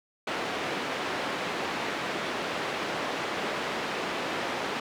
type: band-pass noise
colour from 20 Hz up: pink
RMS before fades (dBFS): -32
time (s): 0.27-4.8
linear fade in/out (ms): 5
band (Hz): 310 to 3100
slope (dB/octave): 12
effects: none